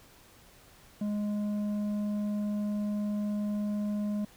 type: tone with tanh clipping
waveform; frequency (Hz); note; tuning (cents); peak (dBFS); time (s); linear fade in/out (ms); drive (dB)
sine; 207.7; G#3; 0; -30; 1.01-4.25; 5; 7
effects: pink hiss -57 dBFS RMS until 4.36 s